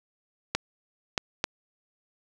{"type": "clicks", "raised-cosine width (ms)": 0.2, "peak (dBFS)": -7, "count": 3, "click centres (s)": [0.55, 1.178, 1.441], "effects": []}